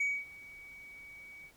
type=tone with ADSR envelope; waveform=sine; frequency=2262 Hz; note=C#7; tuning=34 cents sharp; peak=-25 dBFS; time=0-1.52 s; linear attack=7 ms; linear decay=240 ms; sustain=-23 dB; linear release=66 ms; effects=tanh soft clip ceiling -27 dBFS + pink hiss -63 dBFS RMS until 1.56 s